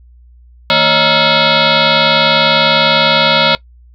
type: tone with frequency modulation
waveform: sine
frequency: 1400 Hz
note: F6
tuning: 4 cents sharp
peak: -7 dBFS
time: 0.7-3.55 s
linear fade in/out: 0 ms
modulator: 390 Hz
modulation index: 7
effects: noise-tail reverb RT60 0.1 s tail -21 dB re dry + added 60 Hz sine -39 dBFS peak until 3.94 s